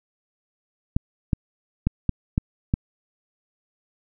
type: clicks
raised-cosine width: 5 ms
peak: -7 dBFS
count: 6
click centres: 0.965 / 1.332 / 1.87 / 2.093 / 2.379 / 2.739 s
effects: none